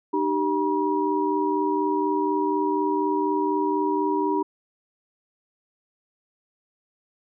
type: tone cluster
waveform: sine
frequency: 304.6 / 388.7 / 960 Hz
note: D#4 / G4 / B5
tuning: -37 / -15 / -49 cents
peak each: -25 dBFS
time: 0.13-4.43 s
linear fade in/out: 10 ms
effects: none